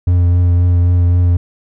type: tone with vibrato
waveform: triangle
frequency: 88 Hz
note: F2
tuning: 14 cents sharp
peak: -6 dBFS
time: 0.07-1.37 s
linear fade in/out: 5 ms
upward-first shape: triangle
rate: 3.8 Hz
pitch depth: 20 cents each way
effects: none